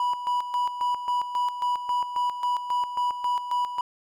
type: tone with tremolo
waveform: triangle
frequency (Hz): 981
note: B5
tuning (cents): -12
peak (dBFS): -20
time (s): 0-3.81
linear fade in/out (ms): 2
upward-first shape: square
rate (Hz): 3.7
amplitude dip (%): 65
effects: none